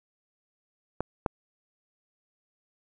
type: clicks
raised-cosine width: 1 ms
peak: -14 / -11 dBFS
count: 2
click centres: 1.006 / 1.262 s
effects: none